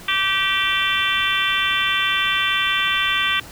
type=harmonic tone with a mistuned harmonic; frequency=387.6 Hz; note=G4; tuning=20 cents flat; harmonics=3 / 4 / 5 / 6 / 7 / 8 / 9; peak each=-25 / -25 / -25 / -25 / -25 / -25 / -25 dBFS; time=0.08-3.4 s; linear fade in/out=5 ms; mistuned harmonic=6; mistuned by=+16 cents; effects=pink hiss -40 dBFS RMS until 3.51 s